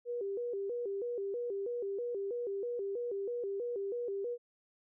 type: tone with vibrato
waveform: sine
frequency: 436.5 Hz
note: A4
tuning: 14 cents flat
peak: -34 dBFS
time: 0.05-4.38 s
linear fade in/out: 50 ms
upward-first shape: square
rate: 3.1 Hz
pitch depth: 170 cents each way
effects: none